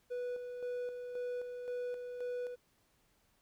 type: tone with tremolo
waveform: triangle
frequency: 492 Hz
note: B4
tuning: 7 cents flat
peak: -34 dBFS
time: 0.1-2.56 s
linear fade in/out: 20 ms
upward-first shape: square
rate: 1.9 Hz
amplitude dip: 45%
effects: pink hiss -73 dBFS RMS until 3.41 s